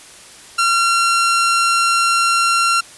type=tone; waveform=sawtooth; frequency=1370 Hz; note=F6; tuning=34 cents flat; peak=-9 dBFS; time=0.58-2.81 s; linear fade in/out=10 ms; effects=white hiss -40 dBFS RMS until 2.97 s + resampled to 24000 Hz